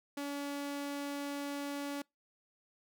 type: tone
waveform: sawtooth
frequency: 284.4 Hz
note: C#4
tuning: 45 cents sharp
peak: -33 dBFS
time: 0.17-2.02 s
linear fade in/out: 5 ms
effects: noise-tail reverb RT60 0.2 s tail -26 dB re dry